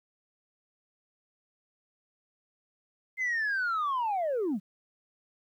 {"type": "linear sweep", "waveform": "sine", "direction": "down", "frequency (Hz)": [2093, 170.7], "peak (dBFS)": -25, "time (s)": [3.17, 4.6], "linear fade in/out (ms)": 50, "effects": ["tanh soft clip ceiling -25 dBFS", "11-bit"]}